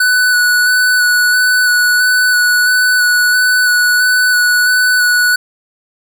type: tone with vibrato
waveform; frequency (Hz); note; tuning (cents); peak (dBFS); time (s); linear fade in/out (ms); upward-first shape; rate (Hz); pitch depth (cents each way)
square; 1484; F#6; +5; -9; 0-5.36; 5; square; 1.5; 13
effects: none